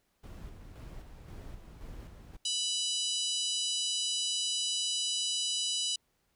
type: noise with tremolo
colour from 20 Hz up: brown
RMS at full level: -45 dBFS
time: 0.23-2.37 s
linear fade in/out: 10 ms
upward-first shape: square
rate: 1.9 Hz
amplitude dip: 40%
type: harmonic tone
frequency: 987.8 Hz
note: B5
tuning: in tune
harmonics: 3 / 4 / 5 / 6 / 7 / 8 / 9 / 10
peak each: -34 / -36 / -38 / -40 / -41 / -42 / -43 / -44 dBFS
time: 2.45-5.96 s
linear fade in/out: 5 ms
effects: pink hiss -75 dBFS RMS until 6.35 s